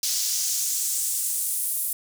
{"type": "noise with high-pass filter sweep", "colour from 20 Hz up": "pink", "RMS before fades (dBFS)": -26, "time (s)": [0.03, 1.93], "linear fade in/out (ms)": 2, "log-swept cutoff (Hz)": [5200, 11000], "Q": 1.9, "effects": []}